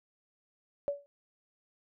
sine tone with exponential decay, 570 Hz, C#5, 48 cents sharp, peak -25 dBFS, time 0.88-1.06 s, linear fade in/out 0 ms, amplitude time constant 39 ms, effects none

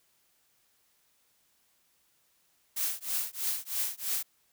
blue noise with tremolo, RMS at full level -29 dBFS, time 2.76-4.23 s, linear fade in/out 10 ms, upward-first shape triangle, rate 3.1 Hz, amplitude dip 100%, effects white hiss -70 dBFS RMS until 4.52 s

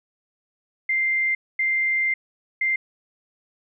sine tone bursts at uneven times, 2093 Hz, C7, in tune, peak -19 dBFS, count 3, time 0.89-1.35 / 1.59-2.14 / 2.61-2.76 s, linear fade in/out 5 ms, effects none

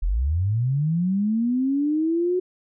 sine linear sweep, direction up, 36.71 to 369.4 Hz, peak -19 dBFS, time 0.02-2.4 s, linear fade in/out 10 ms, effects none

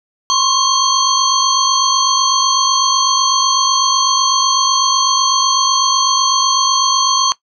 sine tone cluster, 1047 / 1095 / 3223 / 4371 / 6180 Hz, C6 / C#6 / G7 / C#8 / G8, +1 / -22 / +47 / -25 / -26 cents, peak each -18 dBFS, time 0.3-7.32 s, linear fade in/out 0 ms, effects noise-tail reverb RT60 0.1 s tail -18 dB re dry

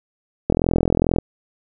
click train, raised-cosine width 2 ms, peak -3 dBFS, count 30, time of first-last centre 0.5-1.186 s, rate 42.3 Hz, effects none

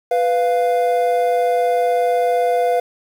triangle tone pair together, 495.6 / 697 Hz, B4 / F5, +6 / -4 cents, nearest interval tritone, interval 590 cents, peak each -15 dBFS, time 0.11-2.8 s, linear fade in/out 5 ms, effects 7-bit

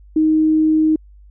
sine tone, 312.8 Hz, D#4, 9 cents sharp, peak -11 dBFS, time 0.16-0.96 s, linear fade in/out 5 ms, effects added 50 Hz sine -41 dBFS peak until 1.3 s

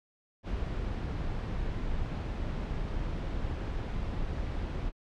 brown noise, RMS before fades -33 dBFS, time 0.43-4.92 s, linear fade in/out 50 ms, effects low-pass 4000 Hz 12 dB/octave + MP3 96 kbps

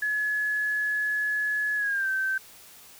sine tone with pitch glide, 1700 to 1549.9 Hz, G#6 to G6, +40 to -20 cents, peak -24 dBFS, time 0.02-2.38 s, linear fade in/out 5 ms, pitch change -160 cents, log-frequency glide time 1.76-2.09 s, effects white hiss -50 dBFS RMS until 2.99 s

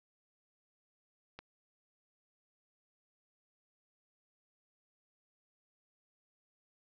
click, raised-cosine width 0.3 ms, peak -30 dBFS, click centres 1.39 s, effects resampled to 16000 Hz

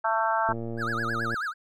harmonic tone, 223.2 Hz, A3, 25 cents sharp, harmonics 3 / 4 / 5 / 6 / 7, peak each -29 / -26 / -31 / -29 / -32 dBFS, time 0.04-0.53 s, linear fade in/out 10 ms
click train, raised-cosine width 2 ms, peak -22 dBFS, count 99, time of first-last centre 0.49-1.342 s, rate 115 Hz
triangle tone with vibrato, 1436 Hz, F6, 48 cents sharp, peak -26 dBFS, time 0.77-1.54 s, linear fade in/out 50 ms, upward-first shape sine, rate 9.3 Hz, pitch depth 290 cents each way
effects none

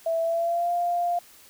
sine tone with pitch glide, 659.3 to 698.5 Hz, E5 to F5, 0 to 0 cents, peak -22 dBFS, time 0.06-1.19 s, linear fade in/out 5 ms, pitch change +100 cents, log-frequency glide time 0.21-0.71 s, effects white hiss -52 dBFS RMS until 1.49 s

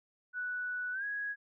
sine tone with pitch glide, 1480 to 1661.2 Hz, F#6 to G#6, 0 to 0 cents, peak -34 dBFS, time 0.33-1.36 s, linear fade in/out 50 ms, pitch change +200 cents, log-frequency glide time 0.92-1.05 s, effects none

